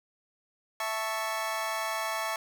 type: chord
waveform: 25% pulse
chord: A major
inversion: second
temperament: equal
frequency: 659.3 / 880 / 1108.7 Hz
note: E5 / A5 / C#6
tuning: 0 / 0 / 0 cents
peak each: -31 dBFS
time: 0.8-2.36 s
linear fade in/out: 2 ms
effects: none